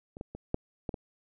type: clicks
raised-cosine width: 2 ms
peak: -30 / -24 / -27 / -14 / -19 / -23 dBFS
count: 6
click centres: 0.169 / 0.211 / 0.35 / 0.544 / 0.892 / 0.942 s
effects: none